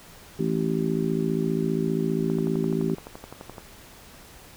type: harmonic tone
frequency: 55 Hz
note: A1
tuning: in tune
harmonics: 3 / 4 / 5 / 6 / 7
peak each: -27 / -28 / -30 / -33 / -28 dBFS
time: 0.39-2.95 s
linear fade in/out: 5 ms
type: click train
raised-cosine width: 1 ms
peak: -24 dBFS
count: 16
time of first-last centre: 2.3-3.582 s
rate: 11.7 Hz
effects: pink hiss -48 dBFS RMS until 4.56 s